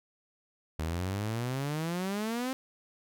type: exponential sweep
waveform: sawtooth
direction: up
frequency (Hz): 76.6 to 266.7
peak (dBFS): -27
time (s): 0.79-2.53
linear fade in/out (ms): 0
effects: none